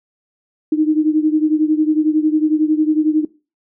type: beating tone pair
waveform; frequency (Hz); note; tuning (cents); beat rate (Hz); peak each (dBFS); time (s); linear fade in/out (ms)
sine; 306 / 317; D#4 / D#4; -29 / +32; 11; -14 / -17; 0.72-3.25; 5
effects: noise-tail reverb RT60 0.3 s tail -19 dB re dry